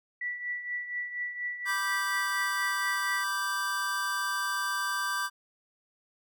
sine tone with tremolo, 1957 Hz, B6, 16 cents flat, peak -29 dBFS, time 0.21-3.24 s, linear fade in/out 5 ms, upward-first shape triangle, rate 4.2 Hz, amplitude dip 70%
square chord, G major, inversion first, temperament equal, 987.8 / 1174.7 / 1568 Hz, B5 / D6 / G6, 0 / 0 / 0 cents, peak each -38 / -34 / -32 dBFS, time 1.65-5.3 s, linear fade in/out 50 ms
effects none

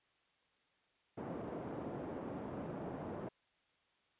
pink band-pass noise, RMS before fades -44 dBFS, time 1.17-3.29 s, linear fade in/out 10 ms, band 180 to 670 Hz, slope 12 dB/octave, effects white hiss -75 dBFS RMS until 4.19 s + resampled to 8000 Hz

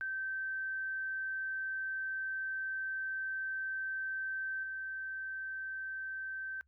sine tone with level steps, 1551 Hz, G6, 19 cents flat, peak -35 / -38 dBFS, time 0.01-6.61 s, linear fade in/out 0 ms, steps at 4.63 s, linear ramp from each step 5 ms, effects noise-tail reverb RT60 0.1 s tail -24 dB re dry + added 70 Hz sine -69 dBFS peak until 6.67 s

